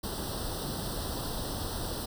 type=noise with comb filter; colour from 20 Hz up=pink; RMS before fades=-35 dBFS; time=0.03-2.06 s; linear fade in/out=10 ms; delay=0.22 ms; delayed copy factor=+0.95; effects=none